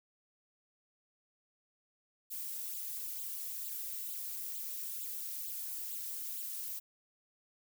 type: noise with flanger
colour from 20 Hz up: violet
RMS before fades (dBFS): -41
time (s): 2.3-6.8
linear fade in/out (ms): 20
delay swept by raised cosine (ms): 0.25 to 3.25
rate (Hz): 2.2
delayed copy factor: +0.8
effects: none